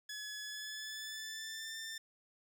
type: tone with pitch glide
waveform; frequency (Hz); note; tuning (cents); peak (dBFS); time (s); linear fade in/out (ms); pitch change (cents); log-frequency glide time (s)
15% pulse; 1700 to 1788.6; G#6 to A6; +40 to +28; -36; 0.09-1.98; 5; +88; 0.44-1.76
effects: none